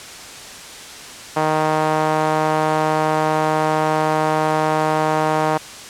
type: tone with band-pass filter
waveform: sawtooth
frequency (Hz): 155.5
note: D#3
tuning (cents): -1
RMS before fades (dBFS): -18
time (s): 1.36-5.58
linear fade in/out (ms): 10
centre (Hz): 840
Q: 1.6
effects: white hiss -35 dBFS RMS until 5.89 s + low-pass 8000 Hz 12 dB/octave